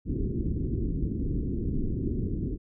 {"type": "low-pass noise", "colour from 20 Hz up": "pink", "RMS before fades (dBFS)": -29, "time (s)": [0.05, 2.58], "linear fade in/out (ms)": 50, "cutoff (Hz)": 380, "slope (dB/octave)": 48, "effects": []}